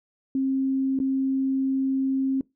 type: tone with dropouts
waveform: sine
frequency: 267.1 Hz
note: C4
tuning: 36 cents sharp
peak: -21 dBFS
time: 0.35-2.41 s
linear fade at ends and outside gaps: 2 ms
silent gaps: 0.99-1 s
effects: noise-tail reverb RT60 0.2 s tail -22 dB re dry